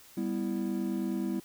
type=chord; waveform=triangle; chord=E minor; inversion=first; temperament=just; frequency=197.78 / 247.2 / 329.6 Hz; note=G3 / B3 / E4; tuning=+16 / +2 / 0 cents; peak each=-31 / -33 / -32 dBFS; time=0.17-1.4 s; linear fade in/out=5 ms; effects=white hiss -55 dBFS RMS until 1.44 s